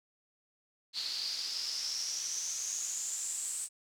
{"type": "noise with band-pass filter sweep", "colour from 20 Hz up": "pink", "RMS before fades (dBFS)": -37, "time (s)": [0.93, 3.69], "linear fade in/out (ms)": 50, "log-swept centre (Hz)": [4300, 8200], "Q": 8.6, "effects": []}